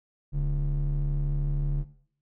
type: ring-modulated tone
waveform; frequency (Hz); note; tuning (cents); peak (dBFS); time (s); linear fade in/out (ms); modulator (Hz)
triangle; 89.4; F2; +41; -18; 0.32-1.85; 50; 52.9
effects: noise-tail reverb RT60 0.6 s tail -17 dB re dry + tanh soft clip ceiling -16 dBFS